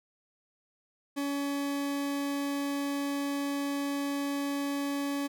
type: tone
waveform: 40% pulse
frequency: 282.2 Hz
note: C#4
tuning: 31 cents sharp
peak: -29 dBFS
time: 1.16-5.28 s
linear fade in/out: 20 ms
effects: none